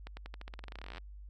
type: accelerating click train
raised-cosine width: 0.3 ms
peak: -29 dBFS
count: 24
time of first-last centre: 0.07-0.981 s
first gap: 100 ms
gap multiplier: 0.9
effects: added 50 Hz sine -46 dBFS peak until 1.29 s + AAC 64 kbps